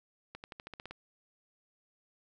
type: accelerating click train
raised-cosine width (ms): 0.3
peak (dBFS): -28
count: 9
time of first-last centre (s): 0.35-0.91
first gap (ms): 89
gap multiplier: 0.93
effects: none